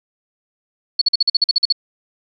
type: tone bursts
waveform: sine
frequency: 4402 Hz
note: C#8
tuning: 13 cents flat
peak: -10 dBFS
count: 11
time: 0.99-1.725 s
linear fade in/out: 5 ms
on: 25 ms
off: 46 ms
effects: none